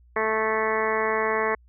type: harmonic tone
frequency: 219.1 Hz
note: A3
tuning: 7 cents flat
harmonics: 1 / 2 / 3 / 4 / 5 / 6 / 7 / 8 / 9 / 10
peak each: -37 / -26 / -31 / -31 / -28 / -37 / -37 / -31 / -31 / -36 dBFS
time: 0.16-1.55 s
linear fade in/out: 5 ms
effects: added 60 Hz sine -52 dBFS peak until 1.68 s